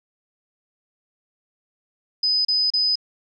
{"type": "tone bursts", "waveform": "sine", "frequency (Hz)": 5010, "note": "D#8", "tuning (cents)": 11, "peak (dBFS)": -17, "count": 3, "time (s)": [2.23, 2.956], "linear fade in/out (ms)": 5, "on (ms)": 220, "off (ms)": 33, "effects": []}